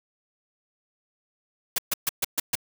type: noise bursts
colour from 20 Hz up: white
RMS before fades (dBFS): -24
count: 6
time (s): 1.76-2.554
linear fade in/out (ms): 5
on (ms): 24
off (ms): 130
effects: none